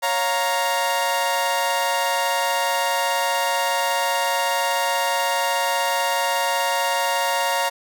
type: chord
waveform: sawtooth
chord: Bb minor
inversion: first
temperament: equal with one note detuned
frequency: 554.4 / 703.3 / 932.3 Hz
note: Db5 / F5 / Bb5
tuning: 0 / +12 / 0 cents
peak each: -22 / -22 / -18 dBFS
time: 0.02-7.7 s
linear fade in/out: 20 ms
effects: none